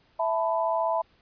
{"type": "chord", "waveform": "sine", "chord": "E suspended fourth", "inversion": "none", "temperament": "equal with one note detuned", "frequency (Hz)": [659.3, 880, 994.6], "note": ["E5", "A5", "B5"], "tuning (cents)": [0, 0, 12], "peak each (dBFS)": [-26, -29, -28], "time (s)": [0.19, 1.02], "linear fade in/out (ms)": 10, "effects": ["pink hiss -63 dBFS RMS until 1.21 s", "resampled to 11025 Hz"]}